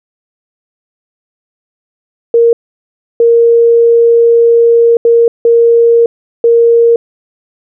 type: tone bursts at uneven times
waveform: sine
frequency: 466.2 Hz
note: A#4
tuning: in tune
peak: -3 dBFS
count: 5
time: 2.34-2.53 / 3.2-4.97 / 5.05-5.28 / 5.45-6.06 / 6.44-6.96 s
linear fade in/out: 2 ms
effects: none